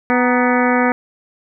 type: harmonic tone with a mistuned harmonic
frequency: 248.3 Hz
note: B3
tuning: 9 cents sharp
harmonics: 1 / 2 / 3 / 4 / 5 / 6 / 7 / 8 / 9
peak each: -16 / -19 / -21 / -22 / -23 / -24 / -24 / -25 / -26 dBFS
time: 0.1-0.92 s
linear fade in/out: 0 ms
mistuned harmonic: 4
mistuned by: -88 cents
effects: none